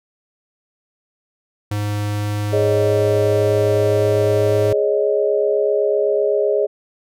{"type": "tone with pitch glide", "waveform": "square", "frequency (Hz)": [103.8, 104.58], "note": ["G#2", "G#2"], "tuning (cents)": [0, 13], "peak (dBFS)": -20, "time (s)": [1.71, 4.73], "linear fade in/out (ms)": 5, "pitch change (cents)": 13, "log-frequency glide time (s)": [1.98, 3.62]}
{"type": "chord", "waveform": "sine", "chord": "Ab suspended fourth", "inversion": "none", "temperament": "equal", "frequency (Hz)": [415.3, 554.4, 622.3], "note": ["Ab4", "Db5", "Eb5"], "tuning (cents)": [0, 0, 0], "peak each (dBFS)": [-17, -20, -20], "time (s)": [2.52, 6.67], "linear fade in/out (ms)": 20}
{"effects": []}